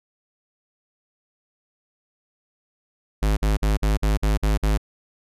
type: tone bursts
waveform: square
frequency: 52.3 Hz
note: G#1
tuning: 13 cents sharp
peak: -18 dBFS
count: 8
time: 3.22-4.777 s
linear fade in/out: 10 ms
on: 150 ms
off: 51 ms
effects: resampled to 32000 Hz